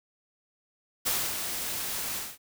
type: noise with ADSR envelope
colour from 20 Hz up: white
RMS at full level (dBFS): -27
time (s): 1.05-2.38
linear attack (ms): 19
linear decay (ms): 260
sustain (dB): -6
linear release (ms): 220
effects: none